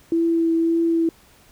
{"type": "tone with vibrato", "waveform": "sine", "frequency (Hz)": 331.3, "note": "E4", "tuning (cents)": 9, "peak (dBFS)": -16, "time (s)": [0.12, 1.09], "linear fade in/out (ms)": 2, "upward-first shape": "triangle", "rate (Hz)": 1.8, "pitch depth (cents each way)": 15, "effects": ["pink hiss -53 dBFS RMS until 1.51 s"]}